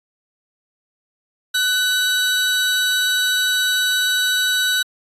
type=tone pair together; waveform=40% pulse; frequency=1499 / 3890 Hz; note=F#6 / B7; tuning=+22 / -27 cents; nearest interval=octave + perfect fourth; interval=1651 cents; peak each=-18 dBFS; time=1.54-4.83 s; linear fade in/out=10 ms; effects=resampled to 32000 Hz